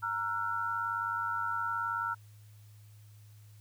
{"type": "tone cluster", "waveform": "sine", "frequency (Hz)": [930, 1347, 1446], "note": ["A#5", "E6", "F#6"], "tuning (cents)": [-4, 37, -40], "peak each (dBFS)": [-37, -33, -37], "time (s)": [0.02, 2.15], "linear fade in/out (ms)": 20, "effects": ["added 105 Hz sine -52 dBFS peak until 3.6 s", "white hiss -66 dBFS RMS until 3.6 s"]}